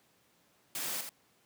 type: noise with echo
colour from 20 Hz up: white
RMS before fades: -37 dBFS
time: 0.75-1.01 s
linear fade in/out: 2 ms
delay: 82 ms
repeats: 1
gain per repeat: -6 dB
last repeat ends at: 1.092 s
effects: pink hiss -68 dBFS RMS until 1.45 s + high-pass 150 Hz 12 dB/octave